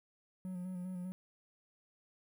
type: tone with vibrato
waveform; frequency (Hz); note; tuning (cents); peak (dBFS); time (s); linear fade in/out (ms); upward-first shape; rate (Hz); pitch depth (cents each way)
triangle; 182.1; F#3; -27; -37; 0.45-1.12; 0; square; 5; 29
effects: 11-bit